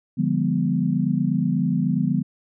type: chord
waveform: sine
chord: D diminished seventh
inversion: none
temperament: equal with one note detuned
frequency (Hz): 146.83 / 174.61 / 203.4 / 246.9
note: D3 / F3 / Ab3 / Cb4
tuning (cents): 0 / 0 / -36 / 0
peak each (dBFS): -25 / -23 / -25 / -24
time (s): 0.17-2.23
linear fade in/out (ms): 20
effects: none